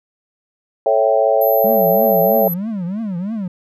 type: chord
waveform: sine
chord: A dominant seventh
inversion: none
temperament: equal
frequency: 440 / 554.4 / 659.3 / 784 Hz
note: A4 / C#5 / E5 / G5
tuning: 0 / 0 / 0 / 0 cents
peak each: -19 / -15 / -16 / -19 dBFS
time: 0.86-2.48 s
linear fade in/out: 2 ms
type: tone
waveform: sine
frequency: 12000 Hz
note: F#9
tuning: 23 cents sharp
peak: -21 dBFS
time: 1.41-2.54 s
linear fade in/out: 5 ms
type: tone with vibrato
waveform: triangle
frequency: 197.6 Hz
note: G3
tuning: 14 cents sharp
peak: -18 dBFS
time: 1.64-3.48 s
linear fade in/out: 5 ms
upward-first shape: triangle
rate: 3.1 Hz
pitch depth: 290 cents each way
effects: none